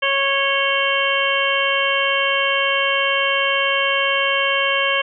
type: harmonic tone with a mistuned harmonic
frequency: 551 Hz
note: C#5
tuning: 11 cents flat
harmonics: 1 / 2 / 3 / 4 / 5 / 6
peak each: -23 / -23 / -23 / -23 / -23 / -23 dBFS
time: 0.02-5.02 s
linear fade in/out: 10 ms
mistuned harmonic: 6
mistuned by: -100 cents
effects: none